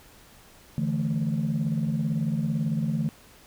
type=chord; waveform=sine; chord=D suspended second; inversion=none; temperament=equal; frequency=146.83 / 164.81 / 220 Hz; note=D3 / E3 / A3; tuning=0 / 0 / 0 cents; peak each=-27 / -27 / -27 dBFS; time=0.78-3.09 s; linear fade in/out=0 ms; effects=tanh soft clip ceiling -18 dBFS + pink hiss -53 dBFS RMS until 3.46 s